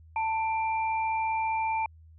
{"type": "tone pair together", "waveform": "sine", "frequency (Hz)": [887.4, 2366], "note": ["A5", "D7"], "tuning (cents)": [14, 12], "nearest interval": "octave + perfect fourth", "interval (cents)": 1698, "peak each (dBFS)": [-26, -35], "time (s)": [0.16, 1.86], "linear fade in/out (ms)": 2, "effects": ["added 80 Hz sine -50 dBFS peak until 2.18 s"]}